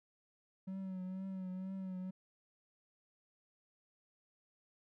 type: tone with vibrato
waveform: triangle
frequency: 188 Hz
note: F#3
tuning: 28 cents sharp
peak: -38 dBFS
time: 0.67-2.11 s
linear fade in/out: 10 ms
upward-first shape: triangle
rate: 2.1 Hz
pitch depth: 47 cents each way
effects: none